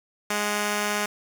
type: tone pair together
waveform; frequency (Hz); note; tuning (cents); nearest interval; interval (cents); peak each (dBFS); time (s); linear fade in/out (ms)
5% pulse; 207.7 / 735; G#3 / F#5; 0 / -12; octave + minor seventh; 2188; -13 / -22; 0.3-1.06; 5
effects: none